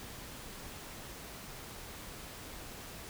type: silence
effects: pink hiss -47 dBFS RMS until 3.09 s